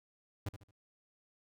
45% pulse tone with echo, 100.3 Hz, G2, 40 cents sharp, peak -35 dBFS, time 0.46-0.49 s, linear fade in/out 5 ms, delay 74 ms, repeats 3, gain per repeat -10 dB, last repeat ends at 0.712 s, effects none

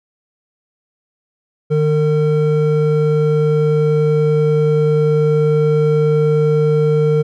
triangle tone pair together, 151.74 / 455.1 Hz, D#3 / A#4, -43 / -42 cents, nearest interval octave + perfect fifth, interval 1901 cents, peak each -12 dBFS, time 1.7-7.23 s, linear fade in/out 20 ms, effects none

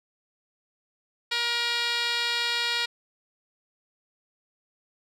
15% pulse tone with band-pass filter, 474.3 Hz, A#4, 30 cents sharp, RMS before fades -27 dBFS, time 1.31-2.86 s, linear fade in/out 10 ms, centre 3300 Hz, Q 7.7, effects none

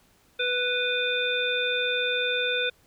harmonic tone with a mistuned harmonic, 493.9 Hz, B4, in tune, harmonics 1 / 3 / 5 / 7, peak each -29 / -29 / -29 / -29 dBFS, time 0.39-2.7 s, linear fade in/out 10 ms, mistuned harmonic 7, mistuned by +54 cents, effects pink hiss -62 dBFS RMS until 2.86 s

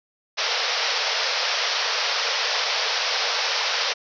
white band-pass noise, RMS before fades -24 dBFS, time 0.37-3.94 s, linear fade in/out 20 ms, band 440 to 5700 Hz, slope 96 dB/octave, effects none

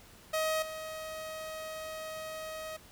sawtooth tone with level steps, 631 Hz, D#5, 24 cents sharp, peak -25 / -35 dBFS, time 0.33-2.77 s, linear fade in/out 10 ms, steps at 0.62 s, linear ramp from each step 5 ms, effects pink hiss -56 dBFS RMS until 2.91 s

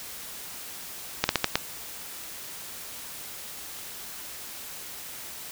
slowing click train, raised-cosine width 0.2 ms, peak -3 dBFS, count 5, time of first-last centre 1.24-1.556 s, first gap 51 ms, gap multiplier 1.3, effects white hiss -40 dBFS RMS until 5.51 s

